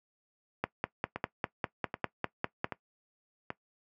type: two click trains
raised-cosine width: 0.5 ms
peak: -20 / -14 dBFS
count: 4 / 11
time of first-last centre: 1.16-3.504 / 0.64-2.644 s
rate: 1.28 / 4.99 Hz
effects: noise-tail reverb RT60 0.1 s tail -18 dB re dry + high-pass 100 Hz 12 dB/octave